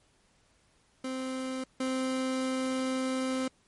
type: tone pair in turn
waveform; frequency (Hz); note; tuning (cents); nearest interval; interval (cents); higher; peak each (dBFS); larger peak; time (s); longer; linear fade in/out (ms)
30% pulse; 260.4 / 260.4; C4 / C4; -8 / -8; unison; 0; neither; -30 / -26; second; 1.04-1.64 / 1.8-3.48; second; 5
effects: pink hiss -67 dBFS RMS until 3.67 s + MP3 48 kbps